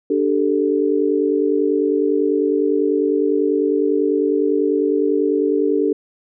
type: chord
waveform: sine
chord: D suspended fourth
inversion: none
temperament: equal with one note detuned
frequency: 293.7 / 392 / 442 Hz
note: D4 / G4 / A4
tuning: 0 / 0 / +8 cents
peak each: -19 dBFS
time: 0.1-5.93 s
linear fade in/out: 5 ms
effects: none